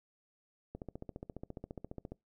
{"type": "click train", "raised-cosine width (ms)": 2, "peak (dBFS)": -29, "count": 21, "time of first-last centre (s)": [0.75, 2.12], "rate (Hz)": 14.6, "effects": ["noise-tail reverb RT60 0.2 s tail -24 dB re dry"]}